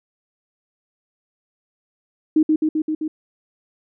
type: tone with echo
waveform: sine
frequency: 311.1 Hz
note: D#4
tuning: in tune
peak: -11 dBFS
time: 2.36-2.43 s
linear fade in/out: 5 ms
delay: 130 ms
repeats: 5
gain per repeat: -2 dB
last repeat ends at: 3.08 s
effects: none